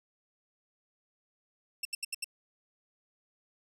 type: tone bursts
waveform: 15% pulse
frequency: 2697 Hz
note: E7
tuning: 39 cents sharp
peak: -25 dBFS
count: 5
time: 1.83-2.244 s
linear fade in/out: 5 ms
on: 22 ms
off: 76 ms
effects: none